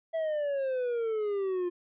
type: exponential sweep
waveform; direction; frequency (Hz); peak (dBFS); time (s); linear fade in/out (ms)
triangle; down; 660 to 349.2; -26; 0.13-1.7; 20
effects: resampled to 8000 Hz